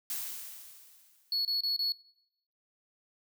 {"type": "noise with exponential decay", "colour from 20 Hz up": "blue", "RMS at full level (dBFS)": -34, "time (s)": [0.1, 1.48], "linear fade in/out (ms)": 1, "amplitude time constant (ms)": 300}
{"type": "tone bursts", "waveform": "triangle", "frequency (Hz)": 4381, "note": "C#8", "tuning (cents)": -21, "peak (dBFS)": -27, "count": 4, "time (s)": [1.32, 1.921], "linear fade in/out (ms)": 2, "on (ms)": 130, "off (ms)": 27}
{"effects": ["noise-tail reverb RT60 0.8 s tail -22 dB re dry"]}